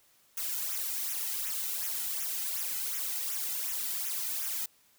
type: noise with flanger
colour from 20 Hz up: blue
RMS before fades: -34 dBFS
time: 0.37-4.66 s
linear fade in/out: 5 ms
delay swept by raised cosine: 0.22 to 1.82 ms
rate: 2.7 Hz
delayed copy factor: -0.85
effects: white hiss -65 dBFS RMS until 4.98 s